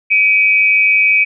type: tone pair together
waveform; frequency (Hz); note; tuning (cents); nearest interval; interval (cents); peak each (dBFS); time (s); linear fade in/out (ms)
sine; 2300 / 2506; D7 / D#7; -37 / +12; minor second; 149; -11; 0.1-1.25; 20
effects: none